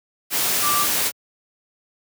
sine tone in noise, 1174.7 Hz, D6, in tune, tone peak -20 dBFS, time 0.61-0.87 s, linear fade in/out 50 ms, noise white, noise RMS -21 dBFS, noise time 0.3-1.12 s, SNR -2 dB, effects high-pass 100 Hz 12 dB/octave

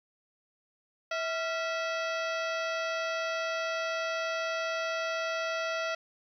harmonic tone with a mistuned harmonic, 652 Hz, E5, 19 cents flat, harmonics 1 / 2 / 3 / 4 / 5 / 6 / 7 / 8 / 9, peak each -33 / -35 / -39 / -40 / -44 / -49 / -47 / -50 / -50 dBFS, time 1.11-5.95 s, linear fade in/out 5 ms, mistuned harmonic 2, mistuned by +94 cents, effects 11-bit

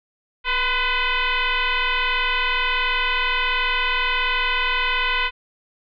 sine tone with frequency modulation, 523.3 Hz, C5, in tune, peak -18 dBFS, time 0.44-5.31 s, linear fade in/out 50 ms, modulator 504 Hz, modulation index 5.5, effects none

